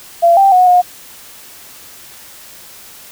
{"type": "tone with pitch steps", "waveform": "sine", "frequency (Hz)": [683, 784, 731, 718], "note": ["F5", "G5", "F#5", "F5"], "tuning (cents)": [-39, 0, -21, 48], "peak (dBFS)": -5, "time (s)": [0.22, 0.82], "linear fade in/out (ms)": 20, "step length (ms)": 150, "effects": ["white hiss -37 dBFS RMS until 3.11 s"]}